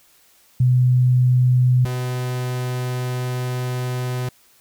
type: tone pair in turn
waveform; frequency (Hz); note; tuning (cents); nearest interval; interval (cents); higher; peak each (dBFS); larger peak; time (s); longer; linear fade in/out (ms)
sine / 45% pulse; 125.7 / 125.7; B2 / B2; +31 / +31; unison; 0; neither; -12 / -22; first; 0.6-1.85 / 1.85-4.29; second; 5
effects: white hiss -55 dBFS RMS until 4.6 s